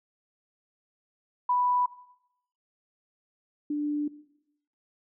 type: tone pair in turn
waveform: sine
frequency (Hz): 987.8 / 295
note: B5 / D4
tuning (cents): 0 / +8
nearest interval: octave + major sixth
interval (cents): 2092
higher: first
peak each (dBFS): -22 / -26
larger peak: first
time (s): 1.49-1.86 / 3.7-4.08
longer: second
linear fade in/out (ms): 5
effects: noise-tail reverb RT60 0.8 s tail -17 dB re dry